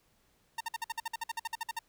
sawtooth tone bursts, 914 Hz, A#5, 34 cents flat, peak -29 dBFS, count 16, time 0.58-1.791 s, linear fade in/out 5 ms, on 26 ms, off 53 ms, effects pink hiss -70 dBFS RMS until 1.88 s

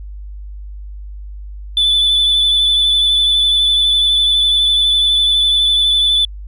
sine tone with vibrato, 3490 Hz, A7, 15 cents flat, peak -8 dBFS, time 1.77-6.25 s, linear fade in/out 2 ms, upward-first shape sine, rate 12 Hz, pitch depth 18 cents each way, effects tanh soft clip ceiling -8 dBFS + added 50 Hz sine -27 dBFS peak until 6.47 s

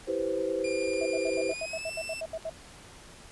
sine chord, C major seventh, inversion first, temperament equal, 329.6 / 392 / 493.9 / 523.3 Hz, E4 / G4 / B4 / C5, 0 / 0 / 0 / 0 cents, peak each -35 / -33 / -33 / -31 dBFS, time 0.07-1.53 s, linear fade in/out 20 ms
sawtooth tone with pitch glide, 2402 to 2665 Hz, D7 to E7, +38 to +18 cents, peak -33 dBFS, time 0.64-2.21 s, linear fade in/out 5 ms, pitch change +180 cents, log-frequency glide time 1.48-1.89 s
clicks, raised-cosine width 0.2 ms, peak -33 dBFS, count 10, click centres 0.935 / 1.27 / 1.335 / 1.424 / 1.514 / 1.563 / 1.595 / 1.789 / 2.345 / 2.426 s
sine tone bursts, 646 Hz, E5, 35 cents flat, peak -31 dBFS, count 13, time 1.01-2.498 s, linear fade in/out 5 ms, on 48 ms, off 72 ms
effects pink hiss -50 dBFS RMS until 3.31 s + resampled to 24000 Hz

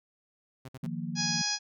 sawtooth tone bursts, 130.81 Hz, C3, in tune, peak -37 dBFS, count 3, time 0.65-0.869 s, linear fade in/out 5 ms, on 35 ms, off 57 ms
sine chord, Eb suspended second, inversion none, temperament equal, 155.56 / 174.61 / 233.1 Hz, Eb3 / F3 / Bb3, 0 / 0 / 0 cents, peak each -37 / -36 / -37 dBFS, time 0.83-1.42 s, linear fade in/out 5 ms
harmonic tone, 830.6 Hz, G#5, in tune, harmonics 1 / 2 / 3 / 4 / 5 / 6 / 7 / 8, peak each -40 / -38 / -40 / -41 / -39 / -31 / -34 / -40 dBFS, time 1.15-1.59 s, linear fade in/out 50 ms
effects none

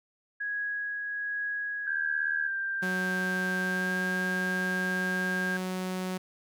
sine tone with tremolo, 1660 Hz, G#6, 1 cent flat, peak -29 dBFS, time 0.4-2.48 s, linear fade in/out 10 ms, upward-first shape triangle, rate 1.2 Hz, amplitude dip 30%
sine tone with pitch glide, 1583 to 1607 Hz, G6 to G6, +17 to +43 cents, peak -29 dBFS, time 1.87-5.57 s, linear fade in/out 2 ms, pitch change +26 cents, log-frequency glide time 3.64-3.93 s
sawtooth tone, 185 Hz, F#3, in tune, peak -27 dBFS, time 2.82-6.18 s, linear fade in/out 10 ms
effects none

